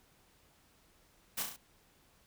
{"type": "noise with echo", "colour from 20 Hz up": "white", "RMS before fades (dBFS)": -36, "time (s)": [1.37, 1.43], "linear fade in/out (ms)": 10, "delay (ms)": 34, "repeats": 4, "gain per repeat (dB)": -4, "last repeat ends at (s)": 1.566, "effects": ["pink hiss -67 dBFS RMS until 2.26 s"]}